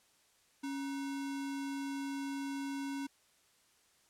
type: tone with sample-and-hold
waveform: sine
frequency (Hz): 276.7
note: C#4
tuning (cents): -3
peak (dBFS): -36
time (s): 0.63-3.07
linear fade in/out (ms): 10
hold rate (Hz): 1225
effects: white hiss -69 dBFS RMS until 4.09 s + low-pass 10000 Hz 12 dB/octave